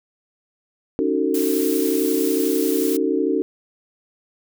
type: chord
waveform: sine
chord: D# half-diminished seventh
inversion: third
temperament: just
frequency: 280 / 311.1 / 373.4 / 448 Hz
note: C#4 / D#4 / F#4 / A4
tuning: +18 / 0 / +16 / +31 cents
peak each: -23 dBFS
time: 0.99-3.42 s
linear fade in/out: 0 ms
type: noise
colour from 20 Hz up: blue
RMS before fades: -29 dBFS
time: 1.34-2.97 s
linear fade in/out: 5 ms
effects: none